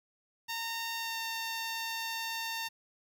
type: tone with pitch glide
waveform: 10% pulse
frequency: 917 to 909.1 Hz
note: A#5 to A#5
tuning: -29 to -44 cents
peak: -26 dBFS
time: 0.48-2.69 s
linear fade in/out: 20 ms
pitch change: -15 cents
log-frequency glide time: 0.97-1.19 s
effects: 10-bit